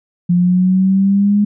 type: exponential sweep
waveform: sine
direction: up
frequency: 174.61 to 207.7 Hz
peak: -9 dBFS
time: 0.29-1.45 s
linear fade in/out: 10 ms
effects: none